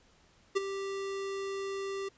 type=tone with ADSR envelope; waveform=square; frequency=392 Hz; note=G4; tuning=in tune; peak=-24 dBFS; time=0.55-2.09 s; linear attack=19 ms; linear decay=19 ms; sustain=-11 dB; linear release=10 ms; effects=pink hiss -64 dBFS RMS until 2.17 s + resampled to 16000 Hz